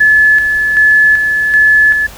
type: tone with tremolo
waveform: sine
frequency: 1722 Hz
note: A6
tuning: 38 cents flat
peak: -4 dBFS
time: 0-2.07 s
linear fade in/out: 10 ms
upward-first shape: square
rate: 1.3 Hz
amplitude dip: 45%
effects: added 50 Hz sine -35 dBFS peak until 2.17 s + pink hiss -33 dBFS RMS until 2.17 s